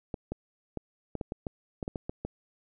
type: clicks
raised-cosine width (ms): 2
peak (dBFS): -20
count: 12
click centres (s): 0.142 / 0.32 / 0.773 / 1.153 / 1.212 / 1.321 / 1.468 / 1.828 / 1.879 / 1.958 / 2.095 / 2.25
effects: none